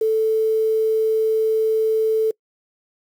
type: tone with quantisation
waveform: sine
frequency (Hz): 440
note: A4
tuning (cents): 0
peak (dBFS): -15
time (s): 0.01-2.31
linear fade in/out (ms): 5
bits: 7
effects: noise-tail reverb RT60 0.1 s tail -25 dB re dry